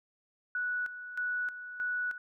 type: tone with tremolo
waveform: sine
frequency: 1474 Hz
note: F#6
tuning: 7 cents flat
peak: -30 dBFS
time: 0.55-2.18 s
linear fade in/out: 2 ms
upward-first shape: square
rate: 1.6 Hz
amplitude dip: 70%
effects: none